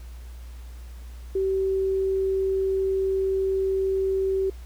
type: tone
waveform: sine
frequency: 384.3 Hz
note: G4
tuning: 34 cents flat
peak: -21 dBFS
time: 1.35-4.5 s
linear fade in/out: 5 ms
effects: added 60 Hz sine -37 dBFS peak until 4.65 s + pink hiss -54 dBFS RMS until 4.65 s